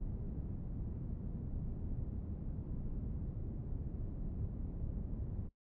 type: low-pass noise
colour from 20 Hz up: pink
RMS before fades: -41 dBFS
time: 0-5.49 s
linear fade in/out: 20 ms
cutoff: 200 Hz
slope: 12 dB/octave
effects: noise-tail reverb RT60 0.1 s tail -17 dB re dry